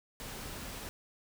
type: noise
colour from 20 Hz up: pink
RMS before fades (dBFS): -43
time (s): 0.2-0.89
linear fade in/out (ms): 0
effects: none